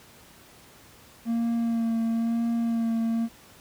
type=tone with vibrato; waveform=triangle; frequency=230 Hz; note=A#3; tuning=23 cents flat; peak=-21 dBFS; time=1.25-3.29 s; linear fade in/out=50 ms; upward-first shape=sine; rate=1 Hz; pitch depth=20 cents each way; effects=pink hiss -52 dBFS RMS until 3.6 s + high-pass 60 Hz 12 dB/octave